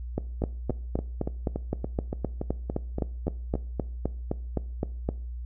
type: two click trains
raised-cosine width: 2 ms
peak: -16 / -13 dBFS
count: 12 / 20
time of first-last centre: 0.42-3.554 / 0.18-5.09 s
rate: 3.51 / 3.87 Hz
effects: noise-tail reverb RT60 0.5 s tail -20 dB re dry + added 60 Hz sine -33 dBFS peak until 5.45 s

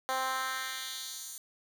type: tone with high-pass filter sweep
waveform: 10% pulse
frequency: 261.6 Hz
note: C4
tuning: in tune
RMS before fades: -36 dBFS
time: 0.09-1.38 s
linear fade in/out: 0 ms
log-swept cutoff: 640 to 7900 Hz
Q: 1.3
effects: 9-bit

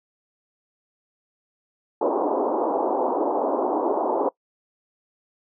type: band-pass noise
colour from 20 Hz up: pink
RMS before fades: -23 dBFS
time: 2.01-4.29 s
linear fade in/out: 5 ms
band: 280 to 1000 Hz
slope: 48 dB/octave
effects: noise-tail reverb RT60 0.1 s tail -23 dB re dry

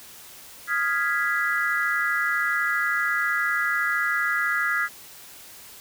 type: chord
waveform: sine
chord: F half-diminished seventh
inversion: third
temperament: equal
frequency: 1244.5 / 1396.9 / 1661.2 / 1975.5 Hz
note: Eb6 / F6 / Ab6 / Cb7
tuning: 0 / 0 / 0 / 0 cents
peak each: -30 / -27 / -25 / -27 dBFS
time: 0.67-4.89 s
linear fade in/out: 50 ms
effects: white hiss -45 dBFS RMS until 5.8 s

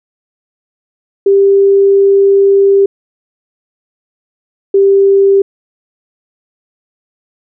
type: tone pair in turn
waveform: sine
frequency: 395.1 / 393.7 Hz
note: G4 / G4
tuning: +14 / +8 cents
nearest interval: unison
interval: 6 cents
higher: first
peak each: -4 dBFS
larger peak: neither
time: 1.26-2.86 / 4.74-5.42 s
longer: first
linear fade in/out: 5 ms
effects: none

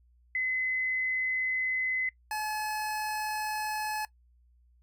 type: tone pair in turn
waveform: sine / 25% pulse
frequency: 2034 / 855.2 Hz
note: C7 / A5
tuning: -50 / -49 cents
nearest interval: octave + minor third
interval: 1499 cents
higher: first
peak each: -27 dBFS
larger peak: neither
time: 0.35-2.09 / 2.31-4.05 s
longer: neither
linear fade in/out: 2 ms
effects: noise-tail reverb RT60 0.1 s tail -20 dB re dry + added 60 Hz sine -60 dBFS peak until 4.82 s

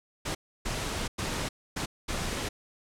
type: noise bursts at uneven times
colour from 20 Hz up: pink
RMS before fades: -32 dBFS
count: 5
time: 0.25-0.35 / 0.65-1.08 / 1.18-1.49 / 1.76-1.86 / 2.08-2.49 s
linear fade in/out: 10 ms
effects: low-pass 9000 Hz 12 dB/octave

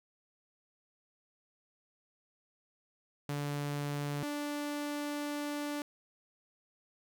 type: tone pair in turn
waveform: sawtooth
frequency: 144.7 / 292.5 Hz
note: D3 / D4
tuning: -25 / -7 cents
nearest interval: octave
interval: 1218 cents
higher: second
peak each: -30 / -31 dBFS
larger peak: first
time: 3.29-4.23 / 4.23-5.82 s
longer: second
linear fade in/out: 2 ms
effects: 11-bit

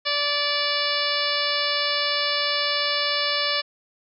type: harmonic tone with a mistuned harmonic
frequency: 581 Hz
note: D5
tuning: 19 cents flat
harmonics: 1 / 2 / 3 / 4 / 5 / 6 / 7 / 8 / 9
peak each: -30 / -30 / -30 / -30 / -30 / -30 / -30 / -30 / -30 dBFS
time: 0.05-3.62 s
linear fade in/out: 20 ms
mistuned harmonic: 8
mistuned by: -36 cents
effects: none

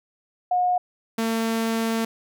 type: tone pair in turn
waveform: sine / sawtooth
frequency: 722 / 226 Hz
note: F#5 / A3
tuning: -43 / +47 cents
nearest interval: octave + minor sixth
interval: 2010 cents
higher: first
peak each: -18 dBFS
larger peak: neither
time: 0.51-0.78 / 1.18-2.05 s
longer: second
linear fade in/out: 5 ms
effects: none

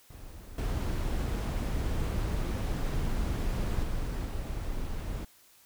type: noise with level steps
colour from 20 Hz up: brown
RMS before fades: -45 / -30 / -33 / -35 dBFS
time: 0.1-5.25 s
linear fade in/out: 5 ms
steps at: 0.58 / 3.83 / 4.25 s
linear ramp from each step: 2 ms
effects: white hiss -60 dBFS RMS until 5.65 s

